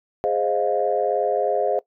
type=chord; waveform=sine; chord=F minor seventh; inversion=first; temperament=equal with one note detuned; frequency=415.3 / 523.3 / 622.3 / 705.3 Hz; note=Ab4 / C5 / Eb5 / F5; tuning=0 / 0 / 0 / +17 cents; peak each=-24 dBFS; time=0.24-1.79 s; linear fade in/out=0 ms; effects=noise-tail reverb RT60 0.1 s tail -20 dB re dry + tanh soft clip ceiling -8 dBFS